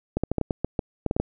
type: clicks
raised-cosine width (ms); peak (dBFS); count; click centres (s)
2; -10; 12; 0.17 / 0.236 / 0.316 / 0.383 / 0.413 / 0.508 / 0.646 / 0.792 / 1.063 / 1.111 / 1.165 / 1.2
effects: none